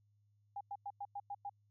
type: tone bursts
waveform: sine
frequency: 809 Hz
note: G#5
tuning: 46 cents flat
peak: -40 dBFS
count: 7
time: 0.56-1.496 s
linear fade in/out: 5 ms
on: 48 ms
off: 100 ms
effects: added 103 Hz sine -70 dBFS peak until 1.7 s